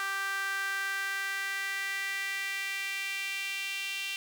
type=tone with high-pass filter sweep; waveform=sawtooth; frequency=392.3 Hz; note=G4; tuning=1 cent sharp; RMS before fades=-34 dBFS; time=0-4.16 s; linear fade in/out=0 ms; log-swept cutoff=1400 to 2700 Hz; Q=4.1; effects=none

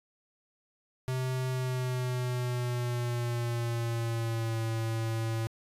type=tone with pitch glide; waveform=square; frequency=129 to 112.95 Hz; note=C3 to A2; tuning=-24 to +46 cents; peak=-30 dBFS; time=1.08-5.47 s; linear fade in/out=0 ms; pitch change=-230 cents; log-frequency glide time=1.49-4.61 s; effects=resampled to 32000 Hz

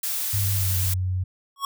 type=noise; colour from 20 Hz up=blue; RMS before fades=-27 dBFS; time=0.03-0.94 s; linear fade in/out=5 ms
type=tone with pitch glide; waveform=sine; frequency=98.8 to 92.18 Hz; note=G2 to F#2; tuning=+14 to -6 cents; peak=-22 dBFS; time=0.33-1.24 s; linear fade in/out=10 ms; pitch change=-120 cents; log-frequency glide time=0.48-0.77 s
type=tone with exponential growth; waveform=square; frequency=1106 Hz; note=C#6; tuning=4 cents flat; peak=-21 dBFS; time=1.56-1.65 s; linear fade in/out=2 ms; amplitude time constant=19 ms
effects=none

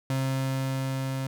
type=tone with level ramp; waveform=35% pulse; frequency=133.3 Hz; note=C3; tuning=33 cents sharp; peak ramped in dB=-23 to -27 dBFS; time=0.1-1.27 s; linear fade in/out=2 ms; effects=none

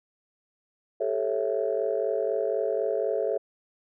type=chord; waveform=sine; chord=A dominant seventh; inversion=third; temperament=just; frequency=396 / 440 / 550 / 660 Hz; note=G4 / A4 / C#5 / E5; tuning=+18 / 0 / -14 / +2 cents; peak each=-31 / -28 / -29 / -30 dBFS; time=1-3.38 s; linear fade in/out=10 ms; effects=tanh soft clip ceiling -14 dBFS

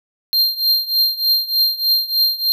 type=tone with tremolo; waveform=square; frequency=4186 Hz; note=C8; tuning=in tune; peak=-11 dBFS; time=0.33-2.52 s; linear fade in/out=0 ms; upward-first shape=triangle; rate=3.3 Hz; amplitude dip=90%; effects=none

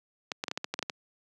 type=clicks; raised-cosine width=0.2 ms; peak=-14 dBFS; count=10; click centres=0.318 / 0.439 / 0.482 / 0.514 / 0.575 / 0.644 / 0.74 / 0.791 / 0.827 / 0.898 s; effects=high-pass 200 Hz 12 dB/octave

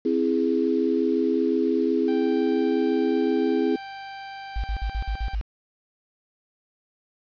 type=chord; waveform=sine; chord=C augmented; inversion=none; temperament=equal; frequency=261.6 / 329.6 / 415.3 Hz; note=C4 / E4 / G#4; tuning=0 / 0 / 0 cents; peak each=-24 dBFS; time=0.05-3.76 s; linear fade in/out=5 ms
type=tone; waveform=sawtooth; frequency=784 Hz; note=G5; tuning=in tune; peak=-32 dBFS; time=2.08-5.35 s; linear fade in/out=2 ms
type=tone bursts; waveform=sine; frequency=52.6 Hz; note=G#1; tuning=23 cents sharp; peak=-23 dBFS; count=7; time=4.56-5.412 s; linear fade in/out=0 ms; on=78 ms; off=51 ms
effects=resampled to 11025 Hz + 8-bit

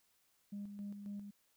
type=tone with tremolo; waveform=sine; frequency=202.9 Hz; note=G#3; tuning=40 cents flat; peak=-40 dBFS; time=0.52-1.31 s; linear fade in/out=10 ms; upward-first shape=square; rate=3.7 Hz; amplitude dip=50%; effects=tanh soft clip ceiling -38 dBFS + white hiss -75 dBFS RMS until 1.56 s

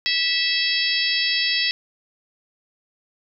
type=harmonic tone; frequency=655 Hz; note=E5; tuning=11 cents flat; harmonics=3 / 4 / 5 / 6 / 7 / 8; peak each=-26 / -26 / -26 / -26 / -26 / -26 dBFS; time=0.06-1.71 s; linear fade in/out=0 ms; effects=none

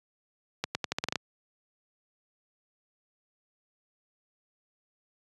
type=accelerating click train; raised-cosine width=0.2 ms; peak=-11 dBFS; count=9; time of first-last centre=0.64-1.157 s; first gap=110 ms; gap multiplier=0.84; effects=high-pass 100 Hz 12 dB/octave + resampled to 24000 Hz

